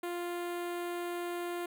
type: tone with notch filter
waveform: sawtooth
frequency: 349.2 Hz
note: F4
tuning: in tune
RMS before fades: -37 dBFS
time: 0.03-1.66 s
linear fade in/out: 5 ms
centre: 5400 Hz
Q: 1
effects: none